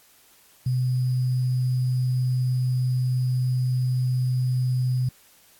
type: tone with sample-and-hold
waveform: sine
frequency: 126.9 Hz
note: B2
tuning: 47 cents sharp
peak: -20 dBFS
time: 0.66-5.09 s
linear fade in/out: 5 ms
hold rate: 4900 Hz
effects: white hiss -56 dBFS RMS until 5.59 s + AAC 64 kbps